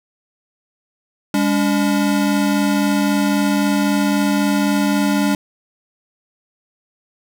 square tone pair together, 202.2 / 286 Hz, G#3 / D4, -46 / -46 cents, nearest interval tritone, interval 600 cents, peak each -18 dBFS, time 1.34-5.35 s, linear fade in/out 2 ms, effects none

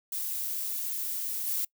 violet noise with level steps, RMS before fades -33 / -30 dBFS, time 0.12-1.65 s, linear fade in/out 5 ms, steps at 1.47 s, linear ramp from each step 5 ms, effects noise-tail reverb RT60 0.1 s tail -25 dB re dry

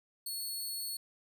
15% pulse tone, 4385 Hz, C#8, 20 cents flat, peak -30 dBFS, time 0.26-0.97 s, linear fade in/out 5 ms, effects none

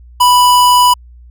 square tone, 987.8 Hz, B5, in tune, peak -6 dBFS, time 0.2-0.94 s, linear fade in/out 10 ms, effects added 60 Hz sine -35 dBFS peak until 1.3 s

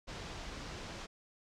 pink low-pass noise, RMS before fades -45 dBFS, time 0.07-1.07 s, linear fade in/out 20 ms, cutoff 6400 Hz, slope 24 dB/octave, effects none

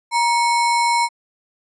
sine tone with sample-and-hold, 943 Hz, A#5, 20 cents sharp, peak -14 dBFS, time 0.11-1.09 s, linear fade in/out 50 ms, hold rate 3150 Hz, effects resampled to 24000 Hz

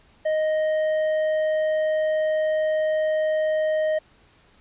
sine tone with tanh clipping, 622.3 Hz, D#5, in tune, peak -21 dBFS, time 0.25-3.99 s, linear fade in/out 10 ms, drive 7 dB, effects pink hiss -57 dBFS RMS until 4.6 s + resampled to 8000 Hz

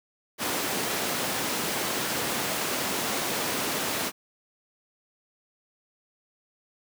pink high-pass noise, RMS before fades -29 dBFS, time 0.38-4.12 s, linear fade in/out 50 ms, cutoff 230 Hz, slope 12 dB/octave, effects none

